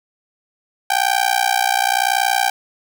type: tone with amplitude modulation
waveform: sawtooth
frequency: 784 Hz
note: G5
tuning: in tune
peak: -7 dBFS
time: 0.9-2.5 s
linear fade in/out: 5 ms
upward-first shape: sine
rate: 60.9 Hz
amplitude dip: 100%
effects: none